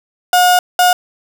35% pulse tone bursts at uneven times, 720 Hz, F#5, 47 cents flat, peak -6 dBFS, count 2, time 0.33-0.59 / 0.79-0.93 s, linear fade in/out 2 ms, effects none

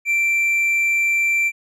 triangle tone, 2349 Hz, D7, in tune, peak -14 dBFS, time 0.05-1.52 s, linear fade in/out 50 ms, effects resampled to 32000 Hz

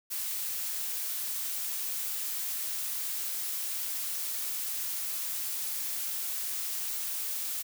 blue noise, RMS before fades -34 dBFS, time 0.1-7.63 s, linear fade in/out 20 ms, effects none

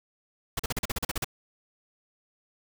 pink noise bursts, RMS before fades -29 dBFS, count 11, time 0.57-1.245 s, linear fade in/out 5 ms, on 25 ms, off 40 ms, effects none

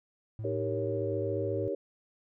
triangle tone with pitch glide, 109.6 to 105.2 Hz, A2 to G#2, -6 to +23 cents, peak -33 dBFS, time 0.39-1.68 s, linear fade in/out 0 ms, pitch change -71 cents, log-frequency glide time 0.95-1.12 s
sine chord, Eb dominant seventh, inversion none, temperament equal, 311.1 / 392 / 466.2 / 554.4 Hz, Eb4 / G4 / Bb4 / Db5, 0 / 0 / 0 / 0 cents, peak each -38 / -34 / -36 / -35 dBFS, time 0.44-1.75 s, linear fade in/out 5 ms
effects none

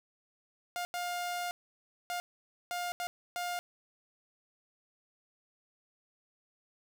sawtooth tone bursts at uneven times, 707 Hz, F5, 21 cents sharp, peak -30 dBFS, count 6, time 0.76-0.85 / 0.94-1.51 / 2.1-2.2 / 2.71-2.92 / 3-3.07 / 3.36-3.59 s, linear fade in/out 0 ms, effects none

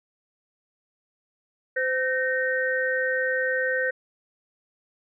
sine tone cluster, 515 / 1539 / 1850 Hz, C5 / G6 / A#6, -28 / -32 / -14 cents, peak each -26 / -27 / -27 dBFS, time 1.76-3.91 s, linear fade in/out 10 ms, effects none

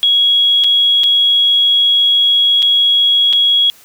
sine tone with dropouts, 3322 Hz, G#7, in tune, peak -8 dBFS, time 0.03-3.7 s, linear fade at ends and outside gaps 0 ms, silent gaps 0.638-0.643 / 1.035-1.04 / 2.622-2.627 / 3.328-3.333 s, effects white hiss -44 dBFS RMS until 3.84 s

